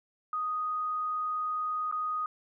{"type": "tone with dropouts", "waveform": "sine", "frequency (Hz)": 1244.5, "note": "D#6", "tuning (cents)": 0, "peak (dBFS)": -29, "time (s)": [0.33, 2.26], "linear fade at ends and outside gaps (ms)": 2, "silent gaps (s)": [1.914, 1.924], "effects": []}